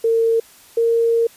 sine tone pair in turn, 455.6 / 461.7 Hz, A#4 / A#4, -40 / -17 cents, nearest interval unison, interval 23 cents, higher second, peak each -13 dBFS, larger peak neither, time 0.04-0.4 / 0.77-1.27 s, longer second, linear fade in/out 5 ms, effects white hiss -47 dBFS RMS until 1.36 s + resampled to 32000 Hz

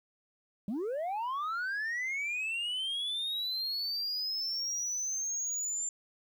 sine linear sweep, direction up, 185 to 7270 Hz, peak -29 dBFS, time 0.68-5.89 s, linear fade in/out 2 ms, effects tanh soft clip ceiling -31 dBFS + 11-bit

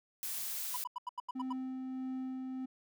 blue noise, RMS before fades -39 dBFS, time 0.23-0.84 s, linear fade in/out 0 ms
triangle tone bursts, 987.8 Hz, B5, in tune, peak -34 dBFS, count 8, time 0.74-1.528 s, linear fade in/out 5 ms, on 25 ms, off 84 ms
triangle tone with tremolo, 259.7 Hz, C4, 13 cents flat, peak -34 dBFS, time 1.35-2.66 s, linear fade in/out 10 ms, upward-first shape sine, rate 1.6 Hz, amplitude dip 25%
effects none

